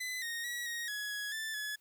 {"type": "tone with pitch steps", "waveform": "sawtooth", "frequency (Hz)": [2012, 1859, 1926, 1876, 1683, 1674, 1763, 1703], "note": ["B6", "A#6", "B6", "A#6", "G#6", "G#6", "A6", "G#6"], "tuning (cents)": [32, -5, -44, 11, 23, 13, 3, 43], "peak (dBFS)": -33, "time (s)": [0, 1.76], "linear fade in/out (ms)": 10, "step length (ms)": 220, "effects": ["white hiss -71 dBFS RMS until 1.8 s"]}